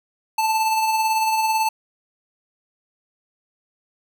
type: tone with tremolo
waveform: square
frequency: 880 Hz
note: A5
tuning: in tune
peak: -17 dBFS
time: 0.38-1.69 s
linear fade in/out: 5 ms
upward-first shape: sine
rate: 18 Hz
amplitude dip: 35%
effects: none